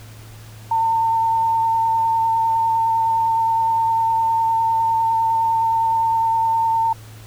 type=tone with vibrato; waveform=sine; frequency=904 Hz; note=A5; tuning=47 cents sharp; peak=-15 dBFS; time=0.71-6.93 s; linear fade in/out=5 ms; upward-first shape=square; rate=9.8 Hz; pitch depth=10 cents each way; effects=added 109 Hz sine -38 dBFS peak until 7.26 s + pink hiss -45 dBFS RMS until 7.26 s